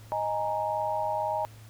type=chord; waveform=sine; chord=D# suspended fourth; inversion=none; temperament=equal; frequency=622.3 / 830.6 / 932.3 Hz; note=D#5 / G#5 / A#5; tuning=0 / 0 / 0 cents; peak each=-31 dBFS; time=0.12-1.45 s; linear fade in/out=0 ms; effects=added 109 Hz sine -47 dBFS peak until 1.69 s + pink hiss -55 dBFS RMS until 1.69 s